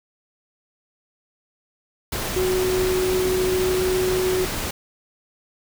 sine tone in noise, 370 Hz, F#4, in tune, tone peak -19 dBFS, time 2.36-4.45 s, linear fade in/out 5 ms, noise pink, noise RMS -27 dBFS, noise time 2.12-4.71 s, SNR +5 dB, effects none

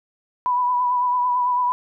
sine tone with vibrato, 987.8 Hz, B5, in tune, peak -17 dBFS, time 0.46-1.72 s, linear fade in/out 0 ms, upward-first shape triangle, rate 9 Hz, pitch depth 35 cents each way, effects none

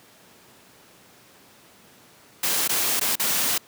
white noise with dropouts, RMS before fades -23 dBFS, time 2.43-3.58 s, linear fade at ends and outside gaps 5 ms, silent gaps 2.678-2.692 / 2.997-3.011 / 3.156-3.196 s, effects pink hiss -52 dBFS RMS until 3.67 s + high-pass 150 Hz 12 dB/octave

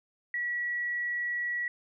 sine tone, 1932 Hz, B6, 39 cents flat, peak -29 dBFS, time 0.34-1.68 s, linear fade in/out 2 ms, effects none

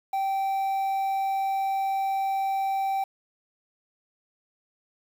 triangle tone with quantisation, 778 Hz, G5, 13 cents flat, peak -22 dBFS, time 0.13-3.04 s, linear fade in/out 5 ms, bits 8, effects none

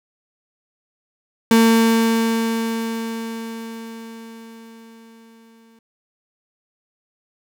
35% pulse tone with exponential decay, 226.9 Hz, A#3, 47 cents flat, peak -8 dBFS, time 1.51-5.79 s, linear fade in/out 2 ms, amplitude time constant 930 ms, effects none

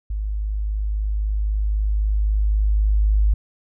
sine tone with level ramp, 51.91 Hz, G#1, in tune, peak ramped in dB -22 to -13 dBFS, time 0.1-3.34 s, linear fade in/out 5 ms, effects none

